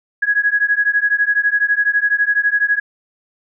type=beating tone pair; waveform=sine; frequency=1660 / 1672 Hz; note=G#6 / G#6; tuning=-1 / +11 cents; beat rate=12 Hz; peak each=-16 dBFS; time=0.22-2.8 s; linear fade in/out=10 ms; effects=none